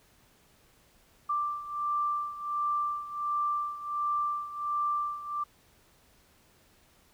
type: beating tone pair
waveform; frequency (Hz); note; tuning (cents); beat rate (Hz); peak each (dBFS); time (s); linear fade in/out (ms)
sine; 1178 / 1179.4; D6 / D6; +5 / +7; 1.4; -30 / -34; 1.29-5.44; 10
effects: pink hiss -63 dBFS RMS until 7.13 s